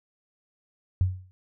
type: tone with exponential decay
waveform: sine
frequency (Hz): 92.4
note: F#2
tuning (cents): -2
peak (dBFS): -16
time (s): 1.01-1.31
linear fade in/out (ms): 0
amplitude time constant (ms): 64
effects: none